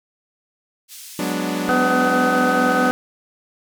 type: band-pass noise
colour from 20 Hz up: white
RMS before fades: -38 dBFS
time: 0.88-1.36 s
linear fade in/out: 50 ms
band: 2900 to 13000 Hz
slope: 12 dB/octave
type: chord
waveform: sawtooth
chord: G# half-diminished seventh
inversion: third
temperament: equal with one note detuned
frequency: 183.93 / 207.7 / 246.9 / 293.7 Hz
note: F#3 / G#3 / B3 / D4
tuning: -10 / 0 / 0 / 0 cents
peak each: -22 / -25 / -24 / -21 dBFS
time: 1.19-2.91 s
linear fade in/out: 2 ms
type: harmonic tone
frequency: 251.6 Hz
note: B3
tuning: 32 cents sharp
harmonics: 1 / 2 / 3 / 5 / 6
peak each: -22 / -22 / -22 / -22 / -22 dBFS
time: 1.69-2.91 s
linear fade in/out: 0 ms
effects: none